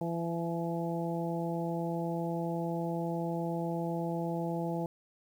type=harmonic tone with a mistuned harmonic; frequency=168.1 Hz; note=E3; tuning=34 cents sharp; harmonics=1 / 2 / 3 / 4 / 5; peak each=-34 / -37 / -39 / -40 / -41 dBFS; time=0.01-4.86 s; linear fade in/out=2 ms; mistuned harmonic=5; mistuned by=+16 cents; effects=10-bit